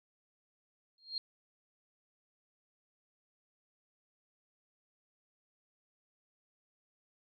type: tone with exponential growth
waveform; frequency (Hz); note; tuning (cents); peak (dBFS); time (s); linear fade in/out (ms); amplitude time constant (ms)
sine; 4225; C8; +16; -31; 0.98-1.18; 2; 43
effects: none